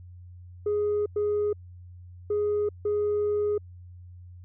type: tone bursts at uneven times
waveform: sine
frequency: 415.7 Hz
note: G#4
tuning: 2 cents sharp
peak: -21 dBFS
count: 4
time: 0.66-1.06 / 1.16-1.53 / 2.3-2.69 / 2.85-3.58 s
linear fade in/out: 5 ms
effects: tanh soft clip ceiling -21 dBFS + added 89 Hz sine -43 dBFS peak until 4.44 s